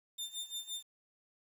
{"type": "tone with tremolo", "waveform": "sawtooth", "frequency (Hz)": 3603, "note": "A7", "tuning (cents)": 40, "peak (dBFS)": -34, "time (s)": [0.18, 0.83], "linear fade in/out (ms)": 10, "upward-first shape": "sine", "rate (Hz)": 5.8, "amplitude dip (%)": 85, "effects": ["10-bit"]}